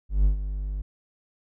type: tone with ADSR envelope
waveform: triangle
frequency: 49.67 Hz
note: G1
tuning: 24 cents sharp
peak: -13 dBFS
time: 0.09-0.82 s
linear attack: 160 ms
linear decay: 110 ms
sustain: -12 dB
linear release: 6 ms
effects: none